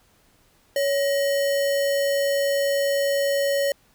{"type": "tone with sample-and-hold", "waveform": "sine", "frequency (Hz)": 560, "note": "C#5", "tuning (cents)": 18, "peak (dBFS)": -19, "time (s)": [0.76, 3.72], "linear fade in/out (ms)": 2, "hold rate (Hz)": 2450, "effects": ["pink hiss -60 dBFS RMS until 3.94 s"]}